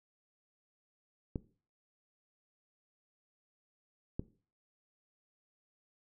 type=clicks; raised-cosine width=3 ms; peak=-22 dBFS; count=2; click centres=1.358 / 4.195 s; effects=noise-tail reverb RT60 0.4 s tail -18 dB re dry